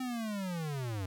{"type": "linear sweep", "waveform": "square", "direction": "down", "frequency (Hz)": [260, 90.1], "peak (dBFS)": -35, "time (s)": [0, 1.06], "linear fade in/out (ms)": 5, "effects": []}